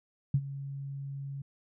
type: tone with ADSR envelope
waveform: sine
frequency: 138.59 Hz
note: C#3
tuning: in tune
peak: -20 dBFS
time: 0.34-1.42 s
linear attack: 4 ms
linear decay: 57 ms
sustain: -16 dB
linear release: 6 ms
effects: none